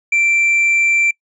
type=tone; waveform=triangle; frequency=2349 Hz; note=D7; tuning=in tune; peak=-10 dBFS; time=0.12-1.11 s; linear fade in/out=5 ms; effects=noise-tail reverb RT60 0.1 s tail -26 dB re dry + resampled to 22050 Hz